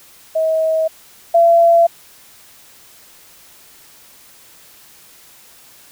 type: tone pair in turn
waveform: sine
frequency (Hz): 639 / 677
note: D#5 / E5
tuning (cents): +46 / +46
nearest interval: minor second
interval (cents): 100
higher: second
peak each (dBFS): -13 / -7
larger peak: second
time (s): 0.35-0.88 / 1.34-1.87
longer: neither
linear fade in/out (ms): 10
effects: white hiss -45 dBFS RMS until 5.91 s